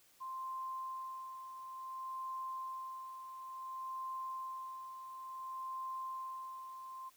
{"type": "tone with tremolo", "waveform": "sine", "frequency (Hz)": 1046.5, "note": "C6", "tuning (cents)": 0, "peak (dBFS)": -39, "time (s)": [0.2, 7.1], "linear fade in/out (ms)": 20, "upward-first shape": "sine", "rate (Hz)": 0.57, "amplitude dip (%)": 55, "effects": ["white hiss -67 dBFS RMS until 7.16 s"]}